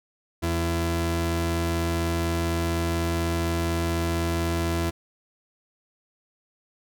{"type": "tone pair together", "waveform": "sawtooth", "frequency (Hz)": [84.15, 168.3], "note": ["E2", "E3"], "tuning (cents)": [36, 36], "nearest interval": "octave", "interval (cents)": 1200, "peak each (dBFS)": [-21, -21], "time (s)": [0.42, 4.91], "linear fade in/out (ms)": 20, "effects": []}